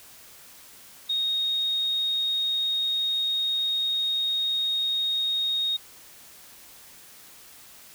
sine tone, 3729 Hz, A#7, in tune, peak -23 dBFS, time 1.09-5.77 s, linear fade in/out 10 ms, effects white hiss -49 dBFS RMS until 7.94 s

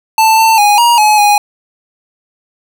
square tone with pitch steps, 884 / 893 / 826 / 947 / 849 / 826 Hz, A5 / A5 / G#5 / A#5 / G#5 / G#5, +8 / +25 / -10 / +27 / +38 / -10 cents, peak -6 dBFS, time 0.18-1.38 s, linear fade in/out 2 ms, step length 200 ms, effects none

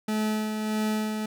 40% pulse tone with tremolo, 215.4 Hz, A3, 37 cents flat, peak -23 dBFS, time 0.08-1.26 s, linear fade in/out 5 ms, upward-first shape sine, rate 1.6 Hz, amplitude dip 40%, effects none

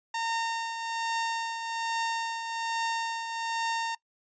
sawtooth tone with tremolo, 915 Hz, A#5, 32 cents flat, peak -23 dBFS, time 0.14-3.95 s, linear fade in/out 5 ms, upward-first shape triangle, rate 1.2 Hz, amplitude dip 55%, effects noise-tail reverb RT60 0.1 s tail -21 dB re dry + resampled to 16000 Hz

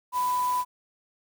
sine tone in noise, 995 Hz, B5, 13 cents sharp, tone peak -23 dBFS, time 0.12-0.65 s, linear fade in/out 50 ms, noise white, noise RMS -40 dBFS, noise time 0.12-0.65 s, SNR +14 dB, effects none

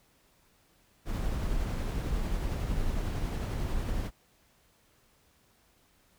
brown noise with tremolo, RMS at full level -30 dBFS, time 1.05-4.11 s, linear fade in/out 50 ms, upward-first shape triangle, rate 11 Hz, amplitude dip 25%, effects pink hiss -66 dBFS RMS until 6.18 s

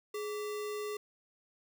sine tone with sample-and-hold, 419.7 Hz, G#4, 18 cents sharp, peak -35 dBFS, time 0.14-0.97 s, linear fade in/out 5 ms, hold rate 1575 Hz, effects none

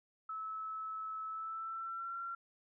sine tone with pitch glide, 1301 to 1368.1 Hz, E6 to F6, -23 to -36 cents, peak -39 dBFS, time 0.29-2.35 s, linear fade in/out 5 ms, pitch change +87 cents, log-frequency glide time 1.27-2.19 s, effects none

